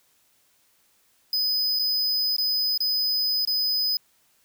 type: tone with dropouts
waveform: square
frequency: 5010 Hz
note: D#8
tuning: 11 cents sharp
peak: -22 dBFS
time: 1.33-3.97 s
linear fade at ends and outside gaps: 2 ms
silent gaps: 1.79-1.794 / 2.365-2.382 / 2.777-2.804 / 3.451-3.474 s
effects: white hiss -64 dBFS RMS until 4.44 s